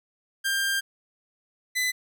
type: tone pair in turn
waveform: sawtooth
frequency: 1593 / 2007 Hz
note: G6 / B6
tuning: +27 / +27 cents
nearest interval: major third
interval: 400 cents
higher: second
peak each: -20 dBFS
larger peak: neither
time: 0.44-0.81 / 1.75-1.92 s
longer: first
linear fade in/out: 20 ms
effects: none